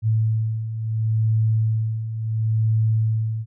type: beating tone pair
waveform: sine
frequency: 110 / 110.72 Hz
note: A2 / A2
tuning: 0 / +11 cents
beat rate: 0.72 Hz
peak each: -25 / -19 dBFS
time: 0.02-3.46 s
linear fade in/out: 50 ms
effects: none